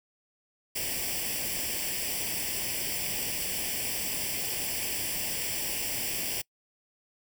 white noise with comb filter, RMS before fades -32 dBFS, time 0.75-6.42 s, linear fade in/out 10 ms, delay 0.38 ms, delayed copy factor +0.8, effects noise-tail reverb RT60 0.1 s tail -25 dB re dry

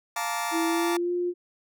sawtooth chord, Bb major seventh, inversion second, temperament just, 699.2 / 874.1 / 932.3 / 1165.4 Hz, F5 / A5 / Bb5 / D6, +2 / -12 / 0 / -14 cents, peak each -29 dBFS, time 0.16-0.97 s, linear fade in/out 5 ms
sine tone with pitch glide, 329.6 to 353.3 Hz, E4 to F4, 0 to +20 cents, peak -24 dBFS, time 0.51-1.34 s, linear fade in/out 50 ms, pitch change +120 cents, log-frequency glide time 0.67-1.12 s
effects none

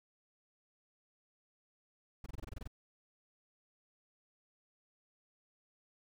brown noise bursts, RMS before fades -42 dBFS, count 10, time 2.24-2.676 s, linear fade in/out 5 ms, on 22 ms, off 24 ms, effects none

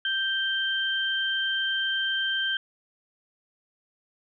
sine tone pair together, 1568 / 3136 Hz, G6 / G7, 0 / 0 cents, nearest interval octave, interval 1200 cents, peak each -27 dBFS, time 0.05-2.57 s, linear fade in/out 2 ms, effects none

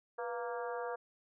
harmonic tone with a mistuned harmonic, 233.1 Hz, A#3, in tune, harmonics 2 / 3 / 4 / 5 / 6 / 7, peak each -39 / -43 / -45 / -47 / -49 / -50 dBFS, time 0.18-0.96 s, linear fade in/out 10 ms, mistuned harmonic 2, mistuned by +78 cents, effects none

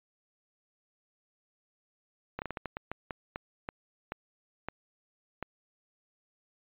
slowing click train, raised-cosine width 0.5 ms, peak -20 dBFS, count 14, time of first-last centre 2.39-5.427 s, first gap 29 ms, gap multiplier 1.31, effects resampled to 8000 Hz

